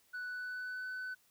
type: tone with pitch glide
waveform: sine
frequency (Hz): 1484 to 1506.5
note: F#6 to F#6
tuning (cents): +5 to +31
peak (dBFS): -36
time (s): 0.13-1.15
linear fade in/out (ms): 20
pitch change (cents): +26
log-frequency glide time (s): 0.26-0.88
effects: tanh soft clip ceiling -38 dBFS + white hiss -70 dBFS RMS until 1.3 s